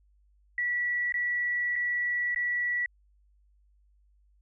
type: tone with dropouts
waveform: sine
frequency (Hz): 1946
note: B6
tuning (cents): -26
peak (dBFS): -26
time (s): 0.58-2.86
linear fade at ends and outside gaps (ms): 2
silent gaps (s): 1.123-1.141 / 1.757-1.761 / 2.347-2.36
effects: added 50 Hz sine -61 dBFS peak until 4.41 s